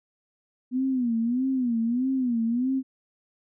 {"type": "tone with vibrato", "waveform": "sine", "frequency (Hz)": 245.7, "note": "B3", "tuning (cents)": -9, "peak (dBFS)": -22, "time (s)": [0.71, 2.83], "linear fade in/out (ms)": 50, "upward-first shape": "sine", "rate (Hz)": 1.6, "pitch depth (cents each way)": 140, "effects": []}